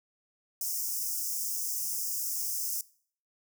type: high-pass noise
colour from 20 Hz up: white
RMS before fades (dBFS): -33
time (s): 0.61-2.81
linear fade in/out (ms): 2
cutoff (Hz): 5100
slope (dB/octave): 96
effects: noise-tail reverb RT60 0.5 s tail -20 dB re dry